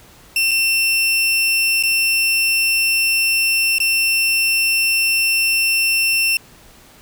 sawtooth tone with dropouts, 2700 Hz, E7, 41 cents sharp, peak -11 dBFS, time 0.36-6.37 s, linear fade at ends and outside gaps 2 ms, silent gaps 0.511-0.514 / 1.827-1.835 / 3.784-3.801 s, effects pink hiss -46 dBFS RMS until 7.01 s

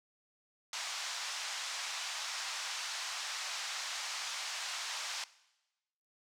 white band-pass noise, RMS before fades -40 dBFS, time 0.73-5.24 s, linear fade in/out 2 ms, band 760 to 6500 Hz, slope 24 dB/octave, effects noise-tail reverb RT60 1.0 s tail -19 dB re dry

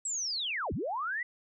sine linear two-way sweep, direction down then up, 7902 to 53 to 2012 Hz, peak -31 dBFS, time 0.05-1.23 s, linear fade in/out 5 ms, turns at 0.73 s, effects none

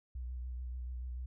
sine tone with vibrato, 62 Hz, B1, 7 cents sharp, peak -38 dBFS, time 0.15-1.26 s, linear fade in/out 5 ms, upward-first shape sine, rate 6.9 Hz, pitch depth 37 cents each way, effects none

